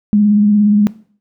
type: tone with vibrato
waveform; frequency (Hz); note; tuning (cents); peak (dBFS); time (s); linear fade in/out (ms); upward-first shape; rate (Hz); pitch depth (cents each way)
sine; 207.7; G#3; 0; -7; 0.13-0.87; 0; sine; 17; 30
effects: noise-tail reverb RT60 0.5 s tail -19 dB re dry

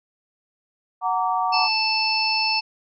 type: chord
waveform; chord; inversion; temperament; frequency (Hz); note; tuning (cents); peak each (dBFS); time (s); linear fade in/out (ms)
sine; Gb augmented; none; just; 740 / 925 / 1156.2; Gb5 / Bb5 / D6; 0 / -14 / -27; -23 / -24 / -25; 1.01-1.69; 50
type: harmonic tone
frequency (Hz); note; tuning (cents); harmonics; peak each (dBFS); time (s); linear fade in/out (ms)
880; A5; 0; 1 / 3 / 5 / 6; -25 / -24 / -26 / -24; 1.52-2.61; 20
effects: none

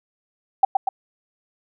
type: tone with echo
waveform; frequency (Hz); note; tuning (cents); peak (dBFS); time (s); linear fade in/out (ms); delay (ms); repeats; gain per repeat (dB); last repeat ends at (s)
sine; 775; G5; -20; -9; 0.63-0.65; 5; 120; 2; -4; 0.89
effects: none

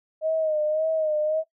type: tone with vibrato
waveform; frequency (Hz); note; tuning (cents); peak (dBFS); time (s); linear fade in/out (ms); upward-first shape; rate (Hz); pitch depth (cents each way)
sine; 623; D#5; +2; -21; 0.21-1.44; 50; sine; 1.8; 51
effects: noise-tail reverb RT60 0.1 s tail -17 dB re dry

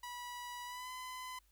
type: tone with pitch glide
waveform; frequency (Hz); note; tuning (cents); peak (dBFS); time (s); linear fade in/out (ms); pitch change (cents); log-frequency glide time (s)
sawtooth; 976 to 1014.5; B5 to B5; -21 to +46; -40; 0.03-1.39; 5; +67; 0.65-0.9
effects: added 50 Hz sine -69 dBFS peak until 1.51 s + white hiss -75 dBFS RMS until 1.51 s

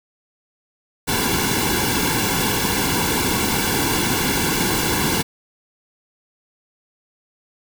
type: noise with comb filter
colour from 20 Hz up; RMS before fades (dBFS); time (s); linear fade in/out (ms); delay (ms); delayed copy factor
pink; -20; 1.07-5.23; 20; 1.6; -0.8
effects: none

